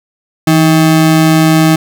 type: ring-modulated tone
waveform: square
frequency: 239 Hz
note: A#3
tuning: 43 cents sharp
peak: -3 dBFS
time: 0.47-1.76 s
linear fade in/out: 5 ms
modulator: 75.9 Hz
effects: none